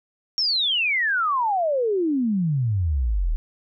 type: exponential sweep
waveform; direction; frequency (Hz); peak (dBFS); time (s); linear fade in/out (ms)
sine; down; 5588 to 36; -19; 0.38-3.36; 0
effects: none